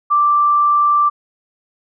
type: tone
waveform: sine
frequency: 1174.7 Hz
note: D6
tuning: in tune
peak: -10 dBFS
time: 0.1-1.1 s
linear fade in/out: 20 ms
effects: none